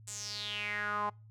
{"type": "tone with band-pass filter sweep", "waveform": "sawtooth", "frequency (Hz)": 207.7, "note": "G#3", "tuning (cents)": 0, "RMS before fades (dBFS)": -37, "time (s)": [0.07, 1.1], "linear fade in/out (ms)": 10, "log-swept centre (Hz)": [8100, 920], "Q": 5.9, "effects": ["noise-tail reverb RT60 0.3 s tail -25 dB re dry", "added 109 Hz sine -52 dBFS peak until 1.3 s"]}